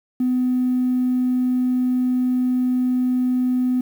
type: tone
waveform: triangle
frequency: 251.8 Hz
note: B3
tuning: 34 cents sharp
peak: -13 dBFS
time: 0.2-3.81 s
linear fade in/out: 5 ms
effects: tanh soft clip ceiling -14 dBFS + 8-bit